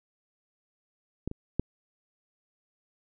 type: clicks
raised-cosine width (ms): 3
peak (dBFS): -18 / -24 / -12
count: 3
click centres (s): 1.276 / 1.314 / 1.596
effects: none